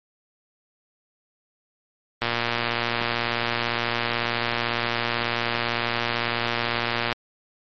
click train, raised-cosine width 0.3 ms, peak -7 dBFS, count 580, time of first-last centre 2.22-7.127 s, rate 118 Hz, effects MP3 32 kbps

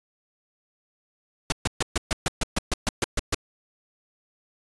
pink noise bursts, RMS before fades -23 dBFS, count 13, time 1.5-3.346 s, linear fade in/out 2 ms, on 22 ms, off 130 ms, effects resampled to 22050 Hz

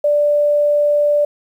sine tone, 587.3 Hz, D5, in tune, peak -11 dBFS, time 0.04-1.25 s, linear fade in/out 5 ms, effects 8-bit

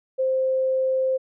sine tone, 523.3 Hz, C5, in tune, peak -19 dBFS, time 0.18-1.18 s, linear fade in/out 20 ms, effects none

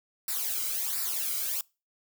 blue noise with flanger, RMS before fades -31 dBFS, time 0.28-1.61 s, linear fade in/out 2 ms, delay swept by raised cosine 0.31 to 1.15 ms, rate 1.4 Hz, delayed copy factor -0.8, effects noise-tail reverb RT60 0.3 s tail -25 dB re dry

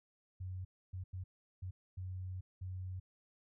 sine tone bursts at uneven times, 92.5 Hz, F#2, in tune, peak -40 dBFS, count 6, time 0.4-0.65 / 0.93-1.04 / 1.13-1.24 / 1.62-1.71 / 1.97-2.41 / 2.61-3 s, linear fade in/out 10 ms, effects none

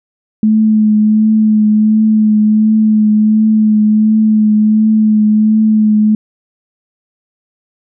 sine tone with vibrato, 215.2 Hz, A3, 38 cents flat, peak -6 dBFS, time 0.43-6.15 s, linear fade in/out 2 ms, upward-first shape triangle, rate 1.4 Hz, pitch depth 25 cents each way, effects none

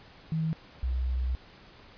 sine tone pair in turn, 160 / 63.35 Hz, D#3 / B1, +49 / +45 cents, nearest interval octave + major third, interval 1604 cents, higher first, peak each -26 dBFS, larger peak neither, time 0.32-0.53 / 0.83-1.35 s, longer second, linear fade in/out 0 ms, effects pink hiss -53 dBFS RMS until 1.97 s + resampled to 11025 Hz

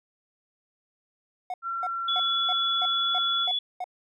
triangle tone bursts, 730 Hz, F#5, 24 cents flat, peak -27 dBFS, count 8, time 1.5-3.842 s, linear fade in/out 2 ms, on 39 ms, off 290 ms
sine tone with pitch glide, 1361 to 1371.3 Hz, F6 to F6, -45 to -32 cents, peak -28 dBFS, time 1.62-3.48 s, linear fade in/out 50 ms, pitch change +13 cents, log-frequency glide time 2.87-3.1 s
sine tone, 3418 Hz, G#7, 49 cents sharp, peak -24 dBFS, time 2.08-3.59 s, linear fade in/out 5 ms
effects none

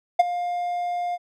triangle tone with ADSR envelope, 706 Hz, F5, 19 cents sharp, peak -7 dBFS, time 0.19-1.18 s, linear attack 9 ms, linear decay 22 ms, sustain -15 dB, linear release 38 ms, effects none

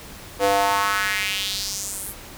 square tone with high-pass filter sweep, 99.5 Hz, G2, 26 cents sharp, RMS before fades -23 dBFS, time 0.39-2.15 s, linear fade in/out 50 ms, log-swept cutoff 490 to 12000 Hz, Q 2.8, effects pink hiss -40 dBFS RMS until 2.37 s

